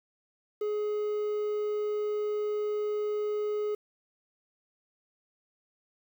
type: tone with quantisation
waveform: triangle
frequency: 420 Hz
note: G#4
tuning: 19 cents sharp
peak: -26 dBFS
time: 0.61-3.75 s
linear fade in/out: 5 ms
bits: 9
effects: none